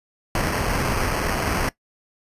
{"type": "noise with sample-and-hold", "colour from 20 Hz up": "pink", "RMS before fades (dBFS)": -23, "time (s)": [0.35, 1.69], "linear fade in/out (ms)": 2, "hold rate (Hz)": 3675, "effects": ["noise-tail reverb RT60 0.1 s tail -19 dB re dry", "resampled to 32000 Hz"]}